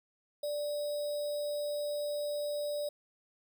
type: tone with sample-and-hold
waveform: sine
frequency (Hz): 587.3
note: D5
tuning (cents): 0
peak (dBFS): -32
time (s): 0.43-2.89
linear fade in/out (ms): 5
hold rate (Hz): 4410
effects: none